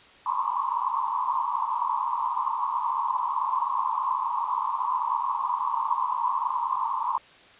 pink band-pass noise, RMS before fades -27 dBFS, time 0.26-7.18 s, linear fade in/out 0 ms, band 920 to 1100 Hz, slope 96 dB/octave, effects white hiss -52 dBFS RMS until 7.59 s + resampled to 8000 Hz

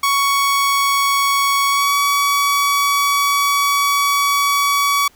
sawtooth tone with pitch glide, 1116 to 1133.5 Hz, C#6 to C#6, +11 to +38 cents, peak -10 dBFS, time 0.03-5.08 s, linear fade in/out 5 ms, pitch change +27 cents, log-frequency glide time 1.68-1.95 s, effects pink hiss -52 dBFS RMS until 5.15 s

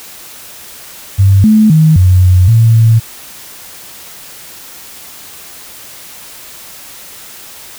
sine tone with pitch steps, 97.7 / 216.2 / 157.3 / 91.7 / 91.1 / 113.6 / 112.7 Hz, G2 / A3 / D#3 / F#2 / F#2 / A#2 / A2, -5 / -30 / +19 / -15 / -26 / -44 / +42 cents, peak -3 dBFS, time 1.18-3 s, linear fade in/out 20 ms, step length 260 ms, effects white hiss -32 dBFS RMS until 7.78 s

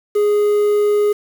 triangle tone with quantisation, 415.3 Hz, G#4, in tune, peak -10 dBFS, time 0.15-1.13 s, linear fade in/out 10 ms, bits 6, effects none

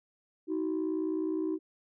sine tone pair together, 316.3 / 376.1 Hz, D#4 / F#4, +29 / +28 cents, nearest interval minor third, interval 299 cents, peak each -29 / -32 dBFS, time 0.47-1.59 s, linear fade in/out 50 ms, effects tanh soft clip ceiling -25 dBFS

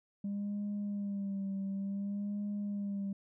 sine tone with vibrato, 200 Hz, G3, 35 cents sharp, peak -32 dBFS, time 0.24-3.13 s, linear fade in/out 5 ms, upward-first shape sine, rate 0.56 Hz, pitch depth 45 cents each way, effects tanh soft clip ceiling -32 dBFS

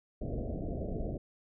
pink low-pass noise, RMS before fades -36 dBFS, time 0.21-1.18 s, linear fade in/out 10 ms, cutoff 690 Hz, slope 96 dB/octave, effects none

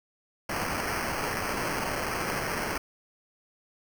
blue noise with sample-and-hold, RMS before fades -31 dBFS, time 0.49-2.78 s, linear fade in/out 5 ms, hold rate 3675 Hz, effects none

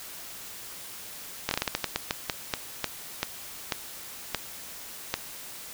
slowing click train, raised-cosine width 0.2 ms, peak -8 dBFS, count 17, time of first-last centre 1.49-5.14 s, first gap 22 ms, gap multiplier 1.27, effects white hiss -42 dBFS RMS until 5.73 s

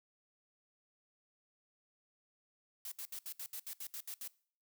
blue noise bursts, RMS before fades -44 dBFS, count 11, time 2.85-4.277 s, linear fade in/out 2 ms, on 67 ms, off 69 ms, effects noise-tail reverb RT60 0.5 s tail -22 dB re dry

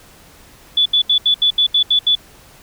sine tone bursts, 3454 Hz, A7, 33 cents flat, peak -10 dBFS, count 9, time 0.77-2.153 s, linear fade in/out 5 ms, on 87 ms, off 75 ms, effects pink hiss -45 dBFS RMS until 2.62 s

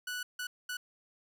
sawtooth tone bursts at uneven times, 1479 Hz, F#6, 1 cent flat, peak -32 dBFS, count 3, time 0.07-0.23 / 0.39-0.47 / 0.69-0.77 s, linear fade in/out 5 ms, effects none

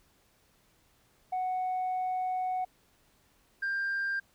sine tone pair in turn, 740 / 1591.3 Hz, F#5 / G6, 0 / +26 cents, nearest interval octave + minor second, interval 1326 cents, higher second, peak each -27 dBFS, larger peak neither, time 1.32-2.65 / 3.62-4.2 s, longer first, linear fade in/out 10 ms, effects tanh soft clip ceiling -27 dBFS + pink hiss -67 dBFS RMS until 4.34 s

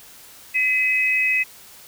sine tone pair together, 2022 / 2544 Hz, B6 / D#7, +40 / +38 cents, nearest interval major third, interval 398 cents, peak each -22 / -18 dBFS, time 0.54-1.44 s, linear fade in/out 20 ms, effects white hiss -45 dBFS RMS until 1.87 s

